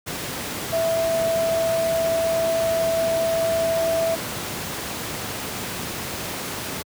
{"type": "tone in noise", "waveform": "sine", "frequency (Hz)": 659.3, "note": "E5", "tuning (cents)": 0, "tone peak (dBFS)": -19, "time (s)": [0.72, 4.16], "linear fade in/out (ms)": 20, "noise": "pink", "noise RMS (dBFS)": -29, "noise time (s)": [0.06, 6.83], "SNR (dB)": 7, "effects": ["high-pass 100 Hz 12 dB/octave"]}